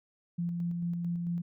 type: tone with tremolo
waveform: sine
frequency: 172.2 Hz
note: F3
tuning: 24 cents flat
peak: -29 dBFS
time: 0.38-1.42 s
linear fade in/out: 10 ms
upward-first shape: square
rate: 4.5 Hz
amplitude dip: 25%
effects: none